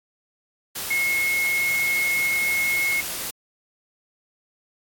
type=tone in noise; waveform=sine; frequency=2168 Hz; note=C#7; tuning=39 cents flat; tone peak=-20 dBFS; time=0.9-3.01 s; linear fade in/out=10 ms; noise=white; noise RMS=-30 dBFS; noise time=0.75-3.31 s; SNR=+7 dB; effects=AAC 64 kbps